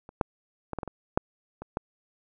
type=clicks; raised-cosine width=1 ms; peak=-30 / -9 / -18 / -17 / -19 / -22 / -7 / -24 / -14 dBFS; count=9; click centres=0.091 / 0.212 / 0.733 / 0.787 / 0.832 / 0.877 / 1.175 / 1.62 / 1.771 s; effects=none